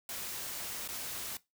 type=noise with dropouts; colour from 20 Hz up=white; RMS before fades=-40 dBFS; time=0.09-1.37 s; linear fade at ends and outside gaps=2 ms; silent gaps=0.877-0.887 s; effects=noise-tail reverb RT60 0.2 s tail -19 dB re dry